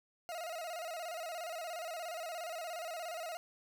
40% pulse tone with vibrato, 672 Hz, E5, 33 cents sharp, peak -39 dBFS, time 0.29-3.37 s, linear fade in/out 0 ms, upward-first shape square, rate 17 Hz, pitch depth 82 cents each way, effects none

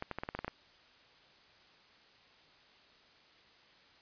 clicks, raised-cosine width 0.5 ms, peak -22 dBFS, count 9, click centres 0.024 / 0.113 / 0.186 / 0.235 / 0.289 / 0.35 / 0.39 / 0.446 / 0.48 s, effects white hiss -62 dBFS RMS until 4.01 s + resampled to 11025 Hz

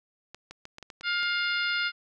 clicks, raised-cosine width 0.2 ms, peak -25 dBFS, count 8, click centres 0.346 / 0.51 / 0.654 / 0.784 / 0.827 / 0.902 / 1.01 / 1.231 s
harmonic tone, 706 Hz, F5, 19 cents sharp, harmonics 2 / 3 / 4 / 5 / 6 / 7, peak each -28 / -32 / -34 / -36 / -38 / -39 dBFS, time 1.03-1.92 s, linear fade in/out 50 ms
effects none

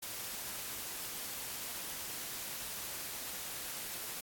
white noise, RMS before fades -42 dBFS, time 0.02-4.21 s, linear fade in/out 10 ms, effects AAC 64 kbps

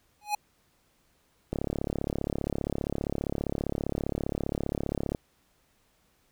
square tone with exponential growth, 834 Hz, G#5, 7 cents sharp, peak -23 dBFS, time 0.21-0.35 s, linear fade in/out 5 ms, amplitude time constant 30 ms
click train, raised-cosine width 2 ms, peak -16 dBFS, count 128, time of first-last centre 1.53-5.148 s, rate 35.1 Hz
effects pink hiss -68 dBFS RMS until 6.31 s

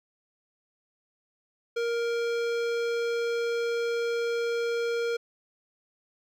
sine tone with hard clipping, 468 Hz, A#4, 7 cents sharp, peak -28 dBFS, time 1.76-5.17 s, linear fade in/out 10 ms, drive 17 dB, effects none

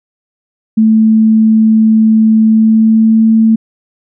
sine tone with pitch glide, 220 to 222.7 Hz, A3 to A3, 0 to +21 cents, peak -4 dBFS, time 0.77-3.56 s, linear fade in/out 10 ms, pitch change +21 cents, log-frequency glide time 2.46-3.28 s, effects none

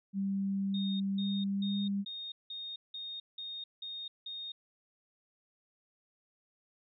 sine tone with pitch glide, 196 to 199.08 Hz, G3 to G3, 0 to +27 cents, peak -30 dBFS, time 0.13-2.05 s, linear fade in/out 50 ms, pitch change +27 cents, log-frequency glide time 1.15-1.85 s
sine tone bursts, 3699 Hz, A#7, 14 cents flat, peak -39 dBFS, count 9, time 0.74-4.52 s, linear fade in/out 5 ms, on 260 ms, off 180 ms
effects none

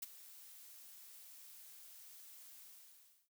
blue noise with ADSR envelope, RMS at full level -41 dBFS, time 0.02-3.29 s, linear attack 8 ms, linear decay 21 ms, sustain -16 dB, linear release 670 ms, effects none

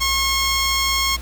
10% pulse tone, 1083 Hz, C#6, 41 cents flat, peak -9 dBFS, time 0-1.17 s, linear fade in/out 20 ms, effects added 60 Hz sine -28 dBFS peak until 1.21 s + pink hiss -40 dBFS RMS until 1.21 s

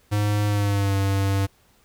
square tone with pitch glide, 103.83 to 98 Hz, G#2 to G2, 0 to 0 cents, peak -20 dBFS, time 0.11-1.47 s, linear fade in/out 20 ms, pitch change -100 cents, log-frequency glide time 0.47-0.95 s, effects pink hiss -60 dBFS RMS until 1.84 s

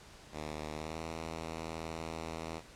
5% pulse tone with pitch glide, 76.6 to 81.15 Hz, D#2 to E2, -27 to -27 cents, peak -28 dBFS, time 0.32-2.62 s, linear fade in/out 50 ms, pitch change +100 cents, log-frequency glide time 0.73-0.99 s, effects pink hiss -55 dBFS RMS until 2.75 s + low-pass 8000 Hz 12 dB/octave

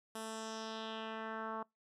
10% pulse tone with low-pass filter sweep, 221.5 Hz, A3, 12 cents sharp, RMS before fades -43 dBFS, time 0.15-1.63 s, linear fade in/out 5 ms, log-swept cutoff 11000 to 1100 Hz, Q 2.4, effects noise-tail reverb RT60 0.2 s tail -26 dB re dry

